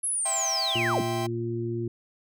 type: linear sweep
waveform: sine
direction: down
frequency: 11060 to 59 Hz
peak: -25 dBFS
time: 0.03-1.02 s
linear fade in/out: 10 ms
type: chord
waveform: 45% pulse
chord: C major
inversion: first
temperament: just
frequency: 654.1 / 784.9 / 1046.5 Hz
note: E5 / G5 / C6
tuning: -14 / +2 / 0 cents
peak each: -35 / -33 / -37 dBFS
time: 0.25-1.27 s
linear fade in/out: 10 ms
type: harmonic tone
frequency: 116.5 Hz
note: A#2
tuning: 1 cent flat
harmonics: 1 / 2 / 3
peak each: -31 / -36 / -30 dBFS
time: 0.75-1.88 s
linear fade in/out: 5 ms
effects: none